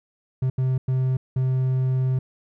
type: tone bursts at uneven times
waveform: triangle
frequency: 129.8 Hz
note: C3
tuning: 13 cents flat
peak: -17 dBFS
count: 4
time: 0.42-0.5 / 0.58-0.78 / 0.88-1.17 / 1.36-2.19 s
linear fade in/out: 5 ms
effects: none